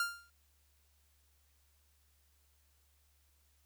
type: tone with exponential decay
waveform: 45% pulse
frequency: 1396.9 Hz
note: F6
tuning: in tune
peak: -29 dBFS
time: 0-0.3 s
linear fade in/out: 2 ms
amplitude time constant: 65 ms
effects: added 71 Hz sine -70 dBFS peak until 3.65 s + white hiss -74 dBFS RMS until 3.65 s